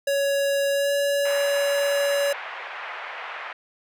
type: tone with pitch glide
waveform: square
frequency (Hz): 559 to 566.1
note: C#5 to C#5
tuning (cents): +14 to +36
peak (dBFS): -21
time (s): 0.07-2.33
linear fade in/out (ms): 5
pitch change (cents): +22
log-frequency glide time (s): 0.71-0.92
type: band-pass noise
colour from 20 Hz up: white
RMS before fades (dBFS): -35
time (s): 1.25-3.53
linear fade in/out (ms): 5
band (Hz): 610 to 2300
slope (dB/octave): 24
effects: none